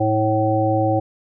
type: harmonic tone with a mistuned harmonic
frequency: 109.2 Hz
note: A2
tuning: 13 cents flat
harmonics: 1 / 3 / 5 / 7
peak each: -21 / -21 / -21 / -21 dBFS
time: 0-1 s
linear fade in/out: 10 ms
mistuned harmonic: 3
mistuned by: -21 cents
effects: none